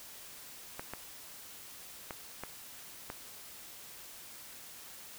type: clicks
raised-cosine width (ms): 0.5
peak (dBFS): -24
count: 5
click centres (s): 0.795 / 0.936 / 2.108 / 2.436 / 3.101
effects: white hiss -50 dBFS RMS until 5.18 s